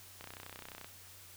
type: click train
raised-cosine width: 0.3 ms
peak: -30 dBFS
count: 21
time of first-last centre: 0.21-0.845 s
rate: 31.5 Hz
effects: added 93 Hz sine -61 dBFS peak until 1.36 s + white hiss -55 dBFS RMS until 1.36 s